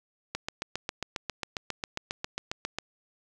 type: click train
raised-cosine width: 0.2 ms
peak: -14 dBFS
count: 19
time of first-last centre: 0.35-2.786 s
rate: 7.39 Hz
effects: none